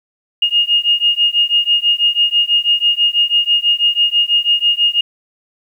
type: beating tone pair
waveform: sine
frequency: 2845 / 2851.1 Hz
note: F7 / F7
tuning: +31 / +35 cents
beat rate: 6.1 Hz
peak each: -14 dBFS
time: 0.42-5.01 s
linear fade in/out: 5 ms
effects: 8-bit